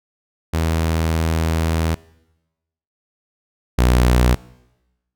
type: tone pair in turn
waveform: sawtooth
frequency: 81.1 / 61.2 Hz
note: E2 / B1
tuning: -28 / -15 cents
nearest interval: perfect fourth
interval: 487 cents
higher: first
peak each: -13 / -8 dBFS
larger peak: second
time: 0.53-1.95 / 3.78-4.35 s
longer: first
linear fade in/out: 10 ms
effects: noise-tail reverb RT60 1.0 s tail -22 dB re dry